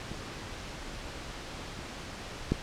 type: clicks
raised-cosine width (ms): 3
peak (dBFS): -26 / -26 / -12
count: 3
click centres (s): 0.116 / 1.791 / 2.52
effects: pink hiss -41 dBFS RMS until 2.62 s + low-pass 6000 Hz 12 dB/octave